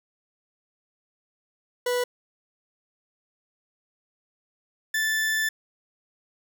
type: tone pair in turn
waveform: 40% pulse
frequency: 491.7 / 1756.4 Hz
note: B4 / A6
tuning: -8 / -4 cents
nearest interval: octave + minor seventh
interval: 2204 cents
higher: second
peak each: -22 dBFS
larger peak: neither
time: 1.86-2.04 / 4.94-5.49 s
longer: second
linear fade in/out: 5 ms
effects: none